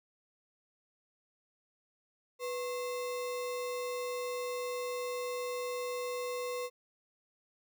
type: tone with sample-and-hold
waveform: sine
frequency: 493.9 Hz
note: B4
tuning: in tune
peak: -34 dBFS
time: 2.39-6.7 s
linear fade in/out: 50 ms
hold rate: 1575 Hz
effects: none